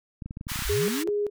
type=clicks; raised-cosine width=5 ms; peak=-23 dBFS; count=10; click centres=0.222 / 0.26 / 0.309 / 0.371 / 0.411 / 0.469 / 0.518 / 0.559 / 0.591 / 0.622 s
type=high-pass noise; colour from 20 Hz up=pink; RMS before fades=-33 dBFS; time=0.48-1.04 s; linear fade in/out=20 ms; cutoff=1100 Hz; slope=24 dB/octave
type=linear sweep; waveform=sine; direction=up; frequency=32.76 to 362.7 Hz; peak=-27 dBFS; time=0.65-1.09 s; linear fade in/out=0 ms
type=tone with tremolo; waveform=sine; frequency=412.7 Hz; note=G#4; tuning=11 cents flat; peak=-23 dBFS; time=0.69-1.3 s; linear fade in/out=10 ms; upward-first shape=square; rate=2.6 Hz; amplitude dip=75%
effects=none